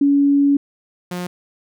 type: tone pair in turn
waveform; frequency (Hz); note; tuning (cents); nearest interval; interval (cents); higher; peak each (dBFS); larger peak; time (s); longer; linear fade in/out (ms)
sine / sawtooth; 282.5 / 178.4; C#4 / F3; +33 / +37; minor sixth; 796; first; -11 / -20; first; 0.01-0.57 / 1.11-1.27; first; 5
effects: none